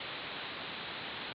white low-pass noise, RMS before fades -42 dBFS, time 0-1.33 s, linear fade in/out 5 ms, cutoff 4100 Hz, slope 96 dB/octave, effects high-pass 100 Hz 12 dB/octave

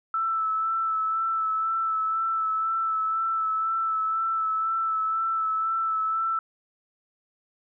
sine tone with vibrato, 1318.5 Hz, E6, in tune, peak -23 dBFS, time 0.14-6.39 s, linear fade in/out 2 ms, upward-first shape sine, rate 2 Hz, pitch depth 21 cents each way, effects none

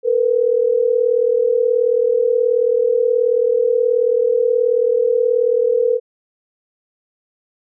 sine tone pair together, 455.3 / 493.9 Hz, A#4 / B4, -41 / 0 cents, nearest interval minor second, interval 141 cents, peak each -16 / -15 dBFS, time 0.03-6 s, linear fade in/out 50 ms, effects none

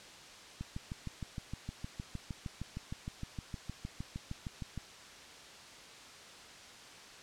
click train, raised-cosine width 5 ms, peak -27 dBFS, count 28, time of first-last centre 0.61-4.777 s, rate 6.48 Hz, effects white hiss -52 dBFS RMS until 7.22 s + low-pass 6000 Hz 12 dB/octave

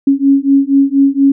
sine beating tone pair, 273.8 / 278 Hz, C#4 / C#4, -21 / +5 cents, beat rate 4.2 Hz, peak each -10 dBFS, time 0.07-1.32 s, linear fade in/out 5 ms, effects none

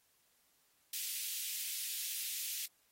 white high-pass noise, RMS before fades -40 dBFS, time 0.93-2.66 s, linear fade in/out 5 ms, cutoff 2400 Hz, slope 24 dB/octave, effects white hiss -73 dBFS RMS until 2.91 s + AAC 48 kbps

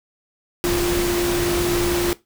sine tone in noise, 349.2 Hz, F4, in tune, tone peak -19 dBFS, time 0.64-2.13 s, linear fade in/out 0 ms, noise pink, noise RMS -24 dBFS, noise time 0.64-2.13 s, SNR +2 dB, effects noise-tail reverb RT60 0.2 s tail -18 dB re dry

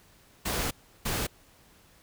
pink noise bursts at uneven times, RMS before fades -30 dBFS, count 2, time 0.45-0.71 / 1.05-1.27 s, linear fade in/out 10 ms, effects pink hiss -59 dBFS RMS until 2.02 s

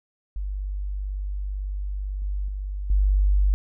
sine tone with level steps, 49 Hz, G1, in tune, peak -26 / -24 / -27 / -16 dBFS, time 0.36-3.54 s, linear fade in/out 0 ms, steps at 2.22 / 2.48 / 2.9 s, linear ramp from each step 2 ms, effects none

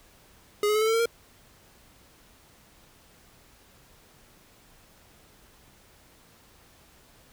square tone with pitch steps, 414.9 / 422.9 / 431 / 439.3 / 447.8 / 456.4 / 465.2 Hz, G#4 / G#4 / A4 / A4 / A4 / A#4 / A#4, -2 / +31 / -36 / -3 / +30 / -37 / -4 cents, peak -22 dBFS, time 0.63-1.057 s, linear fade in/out 2 ms, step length 61 ms, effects pink hiss -57 dBFS RMS until 7.32 s

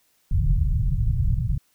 pink low-pass noise, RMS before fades -21 dBFS, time 0.31-1.58 s, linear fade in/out 5 ms, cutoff 150 Hz, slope 48 dB/octave, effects white hiss -65 dBFS RMS until 1.74 s

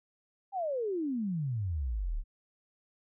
sine exponential sweep, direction down, 813 to 31.93 Hz, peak -30 dBFS, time 0.52-2.24 s, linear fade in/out 50 ms, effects none

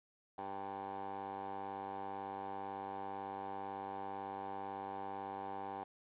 15% pulse tone with band-pass filter, 98 Hz, G2, in tune, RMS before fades -44 dBFS, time 0.38-5.84 s, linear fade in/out 5 ms, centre 740 Hz, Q 8.4, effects resampled to 8000 Hz + 11-bit

